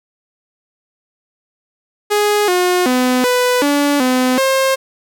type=tone with pitch steps; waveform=sawtooth; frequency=415.8 / 360 / 252.3 / 496.6 / 287.5 / 254.5 / 533 Hz; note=G#4 / F#4 / B3 / B4 / D4 / C4 / C5; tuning=+2 / -47 / +37 / +9 / -37 / -48 / +32 cents; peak=-8 dBFS; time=2.1-4.76 s; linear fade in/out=20 ms; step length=380 ms; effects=none